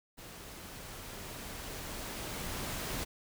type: noise with level ramp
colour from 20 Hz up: pink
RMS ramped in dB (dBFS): -49 to -37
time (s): 0.17-3.05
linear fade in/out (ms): 20
effects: none